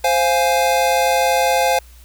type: chord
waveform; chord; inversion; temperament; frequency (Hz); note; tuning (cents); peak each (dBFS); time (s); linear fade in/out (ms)
square; F minor; second; equal; 523.3 / 698.5 / 830.6; C5 / F5 / Ab5; 0 / 0 / 0; -19; 0.04-1.79; 5
effects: added 60 Hz sine -41 dBFS peak until 2.04 s + white hiss -50 dBFS RMS until 2.04 s